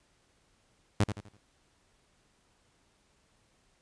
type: tone with echo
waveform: sawtooth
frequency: 103.1 Hz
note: G#2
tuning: 12 cents flat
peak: -18 dBFS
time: 1-1.04 s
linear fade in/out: 5 ms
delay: 83 ms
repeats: 4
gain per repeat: -9 dB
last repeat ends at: 1.372 s
effects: pink hiss -69 dBFS RMS until 3.81 s + resampled to 22050 Hz